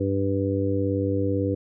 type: harmonic tone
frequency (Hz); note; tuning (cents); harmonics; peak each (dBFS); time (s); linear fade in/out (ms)
98; G2; 0; 1 / 2 / 3 / 4 / 5; -26 / -34 / -26 / -31 / -27; 0-1.55; 10
effects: none